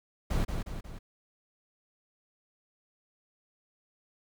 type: noise with echo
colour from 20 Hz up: brown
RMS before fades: -28 dBFS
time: 0.3-0.45 s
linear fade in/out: 10 ms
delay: 180 ms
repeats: 3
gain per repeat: -5 dB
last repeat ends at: 0.99 s
effects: none